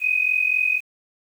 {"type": "tone pair together", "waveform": "sine", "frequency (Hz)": [2489, 2533], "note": ["D#7", "D#7"], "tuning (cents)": [0, 30], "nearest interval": "unison", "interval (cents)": 30, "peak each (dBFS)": [-20, -21], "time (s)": [0, 0.81], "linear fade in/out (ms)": 50, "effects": ["8-bit"]}